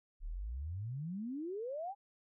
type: exponential sweep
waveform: sine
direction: up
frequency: 33.45 to 830.6 Hz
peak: -38 dBFS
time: 0.2-1.95 s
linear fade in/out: 50 ms
effects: none